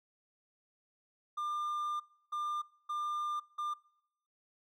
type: tone bursts at uneven times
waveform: triangle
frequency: 1199 Hz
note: D6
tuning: 36 cents sharp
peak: -32 dBFS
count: 4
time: 1.37-2 / 2.32-2.62 / 2.89-3.4 / 3.58-3.74 s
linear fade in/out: 10 ms
effects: noise-tail reverb RT60 0.8 s tail -24 dB re dry